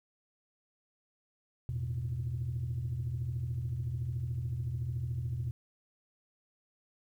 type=chord; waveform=sine; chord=E suspended fourth; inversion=none; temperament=just; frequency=82.41 / 109.88 / 123.61 Hz; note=E2 / A2 / B2; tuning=0 / -2 / +2 cents; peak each=-38 / -39 / -33 dBFS; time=1.69-5.51 s; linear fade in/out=0 ms; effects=tanh soft clip ceiling -27 dBFS + 11-bit